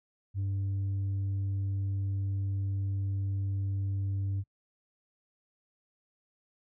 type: tone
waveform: sine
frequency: 98 Hz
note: G2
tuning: in tune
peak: -26 dBFS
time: 0.34-4.44 s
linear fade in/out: 50 ms
effects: noise-tail reverb RT60 0.1 s tail -26 dB re dry + tanh soft clip ceiling -28 dBFS